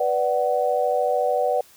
sine chord, B minor, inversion none, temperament equal with one note detuned, 493.9 / 587.3 / 748.2 Hz, B4 / D5 / F#5, 0 / 0 / +19 cents, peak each -23 dBFS, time 0-1.61 s, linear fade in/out 5 ms, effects white hiss -52 dBFS RMS until 1.76 s

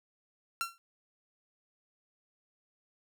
sawtooth tone with exponential decay, 1363 Hz, F6, 43 cents flat, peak -24 dBFS, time 0.61-0.78 s, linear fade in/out 0 ms, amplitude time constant 36 ms, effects none

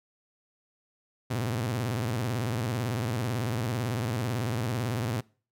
sawtooth tone with vibrato, 116.6 Hz, A#2, 1 cent sharp, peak -24 dBFS, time 1.3-5.21 s, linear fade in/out 10 ms, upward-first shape square, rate 18 Hz, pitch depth 160 cents each way, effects noise-tail reverb RT60 0.4 s tail -24 dB re dry

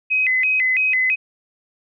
sine tone with vibrato, 2265 Hz, C#7, 37 cents sharp, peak -15 dBFS, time 0.1-1.16 s, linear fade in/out 20 ms, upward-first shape square, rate 3 Hz, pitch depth 190 cents each way, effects none

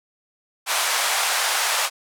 pink band-pass noise, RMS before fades -22 dBFS, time 0.66-1.9 s, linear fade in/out 50 ms, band 720 to 12000 Hz, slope 24 dB/octave, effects none

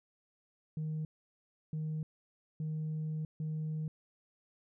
sine tone bursts at uneven times, 155.56 Hz, D#3, in tune, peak -32 dBFS, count 4, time 0.77-1.05 / 1.73-2.03 / 2.6-3.25 / 3.4-3.88 s, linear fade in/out 2 ms, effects tanh soft clip ceiling -32 dBFS

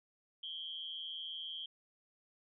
sine tone with amplitude modulation, 3193 Hz, G7, 31 cents sharp, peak -37 dBFS, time 0.43-1.66 s, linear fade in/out 5 ms, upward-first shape sine, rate 160 Hz, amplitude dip 90%, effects none

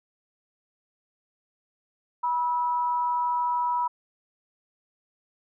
sine tone pair together, 973.9 / 1300 Hz, B5 / E6, -24 / -24 cents, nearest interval perfect fourth, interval 500 cents, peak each -23 / -35 dBFS, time 2.23-3.88 s, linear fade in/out 10 ms, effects none

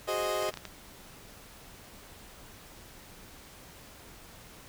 30% pulse chord, Ab dominant seventh, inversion third, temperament equal, 370 / 415.3 / 523.3 / 622.3 Hz, Gb4 / Ab4 / C5 / Eb5, 0 / 0 / 0 / 0 cents, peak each -34 / -34 / -34 / -29 dBFS, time 0.07-0.51 s, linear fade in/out 20 ms
clicks, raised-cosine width 0.2 ms, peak -22 dBFS, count 5, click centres 0.425 / 0.49 / 0.54 / 0.573 / 0.653 s
effects pink hiss -51 dBFS RMS until 4.68 s

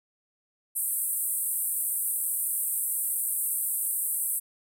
pink band-pass noise, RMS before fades -29 dBFS, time 0.75-4.4 s, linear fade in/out 20 ms, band 8300 to 15000 Hz, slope 96 dB/octave, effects none

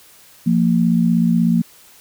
sine tone pair together, 173.6 / 230 Hz, F3 / A#3, -10 / -23 cents, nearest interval perfect fourth, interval 487 cents, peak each -15 dBFS, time 0.46-1.62 s, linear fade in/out 10 ms, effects white hiss -47 dBFS RMS until 2 s

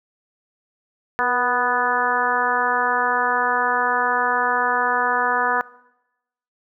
harmonic tone with a mistuned harmonic, 246.9 Hz, B3, in tune, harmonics 1 / 2 / 3 / 4 / 5 / 6 / 7, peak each -35 / -28 / -25 / -23 / -25 / -24 / -24 dBFS, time 1.19-5.61 s, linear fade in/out 0 ms, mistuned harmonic 2, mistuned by -33 cents, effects noise-tail reverb RT60 0.9 s tail -20 dB re dry

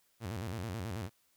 sawtooth tone with vibrato, 101.5 Hz, G#2, 39 cents flat, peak -33 dBFS, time 0.2-1.1 s, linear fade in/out 50 ms, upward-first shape square, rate 9.2 Hz, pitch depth 210 cents each way, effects white hiss -72 dBFS RMS until 1.36 s

